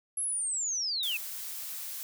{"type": "linear sweep", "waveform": "sine", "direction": "down", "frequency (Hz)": [11175, 2477], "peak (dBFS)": -29, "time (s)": [0.17, 1.17], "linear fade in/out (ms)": 5}
{"type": "noise", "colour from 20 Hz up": "blue", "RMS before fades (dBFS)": -39, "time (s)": [1.03, 2.03], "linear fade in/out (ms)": 0}
{"effects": []}